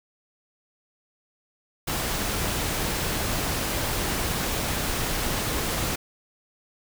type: noise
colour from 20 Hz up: pink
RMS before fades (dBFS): -27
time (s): 1.87-5.96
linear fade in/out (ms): 10
effects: none